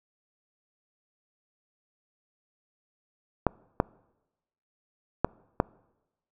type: clicks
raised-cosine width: 1 ms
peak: -7 dBFS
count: 4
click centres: 3.467 / 3.801 / 5.246 / 5.601 s
effects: noise-tail reverb RT60 1.0 s tail -25 dB re dry